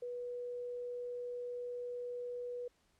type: tone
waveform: sine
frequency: 488.3 Hz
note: B4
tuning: 20 cents flat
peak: -39 dBFS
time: 0.02-2.68 s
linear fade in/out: 5 ms
effects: pink hiss -74 dBFS RMS until 2.99 s + low-pass 10000 Hz 12 dB/octave